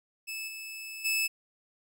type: tone with level steps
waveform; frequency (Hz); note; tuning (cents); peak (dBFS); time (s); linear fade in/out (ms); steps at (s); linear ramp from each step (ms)
sawtooth; 2614; E7; -15; -32 / -36 / -23; 0.27-1.28; 20; 0.47 / 1.04; 20
effects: none